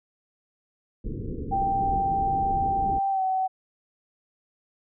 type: low-pass noise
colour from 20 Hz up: pink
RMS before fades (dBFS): -32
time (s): 1.04-2.99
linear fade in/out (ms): 5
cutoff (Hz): 480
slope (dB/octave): 96
type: tone with pitch glide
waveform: sine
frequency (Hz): 784 to 756.4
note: G5 to F#5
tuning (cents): 0 to +38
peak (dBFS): -22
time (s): 1.51-3.48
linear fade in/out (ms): 20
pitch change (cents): -62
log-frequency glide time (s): 3.1-3.22
effects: none